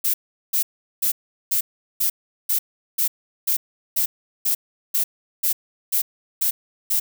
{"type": "noise bursts", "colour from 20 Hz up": "violet", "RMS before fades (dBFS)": -20, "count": 15, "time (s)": [0.04, 7], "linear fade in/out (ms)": 10, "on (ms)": 100, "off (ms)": 390, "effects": []}